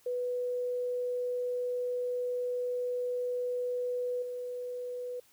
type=tone with level steps; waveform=sine; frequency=493.9 Hz; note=B4; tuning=in tune; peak=-30 / -35 dBFS; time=0.06-5.2 s; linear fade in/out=5 ms; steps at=4.22 s; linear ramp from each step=5 ms; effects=white hiss -64 dBFS RMS until 5.32 s